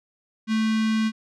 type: tone with notch filter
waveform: square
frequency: 220 Hz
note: A3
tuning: in tune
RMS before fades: -22 dBFS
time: 0.47-1.12 s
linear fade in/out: 50 ms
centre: 650 Hz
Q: 0.68
effects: low-pass 5000 Hz 12 dB/octave